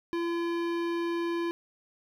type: tone with hard clipping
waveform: sine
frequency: 340 Hz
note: F4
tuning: 46 cents flat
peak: -30 dBFS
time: 0.13-1.51 s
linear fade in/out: 0 ms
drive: 17 dB
effects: none